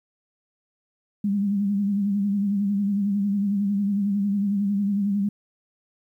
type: tone with vibrato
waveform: sine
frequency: 201.1 Hz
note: G3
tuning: 44 cents sharp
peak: -20 dBFS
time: 1.24-5.29 s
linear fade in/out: 5 ms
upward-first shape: sine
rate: 11 Hz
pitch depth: 52 cents each way
effects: 10-bit